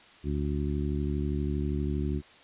harmonic tone, 72.5 Hz, D2, 22 cents flat, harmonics 1 / 2 / 3 / 4 / 5, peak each -30 / -33 / -35 / -36 / -37 dBFS, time 0.23-2.22 s, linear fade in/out 50 ms, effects white hiss -54 dBFS RMS until 2.43 s + resampled to 8000 Hz

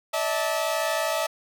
sawtooth chord, D suspended second, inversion none, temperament equal with one note detuned, 587.3 / 646.8 / 880 Hz, D5 / E5 / A5, 0 / -33 / 0 cents, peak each -26 / -22 / -27 dBFS, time 0.13-1.27 s, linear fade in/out 10 ms, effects none

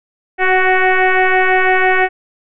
sine tone with frequency modulation, 741 Hz, F#5, 2 cents sharp, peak -9 dBFS, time 0.38-2.09 s, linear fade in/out 50 ms, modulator 372 Hz, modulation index 4.1, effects none

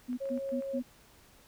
sine tone bursts, 248.2 Hz, B3, 9 cents sharp, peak -31 dBFS, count 4, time 0.08-0.828 s, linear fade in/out 20 ms, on 97 ms, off 120 ms
clicks, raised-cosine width 0.5 ms, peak -38 dBFS, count 6, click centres 0.13 / 0.256 / 0.29 / 0.376 / 0.491 / 0.623 s
sine tone with tremolo, 546 Hz, C#5, 26 cents flat, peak -32 dBFS, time 0.2-0.8 s, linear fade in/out 20 ms, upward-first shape triangle, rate 3.9 Hz, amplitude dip 30%
effects pink hiss -60 dBFS RMS until 1.47 s

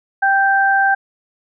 sine tone pair together, 784 / 1568 Hz, G5 / G6, 0 / 0 cents, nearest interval octave, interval 1200 cents, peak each -14 dBFS, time 0.22-0.95 s, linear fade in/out 10 ms, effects none

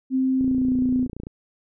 sine tone with pitch glide, 261.6 to 254 Hz, C4 to B3, 0 to +49 cents, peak -18 dBFS, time 0.1-1.08 s, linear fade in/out 50 ms, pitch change -51 cents, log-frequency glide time 0.43-0.78 s
click train, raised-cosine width 3 ms, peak -21 dBFS, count 26, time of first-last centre 0.41-1.269 s, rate 29.1 Hz
effects none

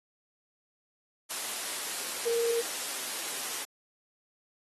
sine tone in noise, 466.2 Hz, A#4, in tune, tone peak -25 dBFS, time 2.25-2.62 s, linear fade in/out 20 ms, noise white, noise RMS -35 dBFS, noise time 1.29-3.65 s, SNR +7 dB, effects high-pass 300 Hz 12 dB/octave + AAC 32 kbps

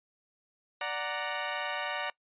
15% pulse chord, D augmented, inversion none, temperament equal, 587.3 / 740 / 932.3 Hz, D5 / F#5 / A#5, 0 / 0 / 0 cents, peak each -30 dBFS, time 0.81-2.1 s, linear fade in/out 2 ms, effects noise-tail reverb RT60 0.1 s tail -22 dB re dry + resampled to 8000 Hz

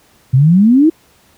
sine exponential sweep, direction up, 123.47 to 334.9 Hz, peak -5 dBFS, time 0.33-0.9 s, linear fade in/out 10 ms, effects pink hiss -50 dBFS RMS until 1.37 s + high-pass 60 Hz 12 dB/octave

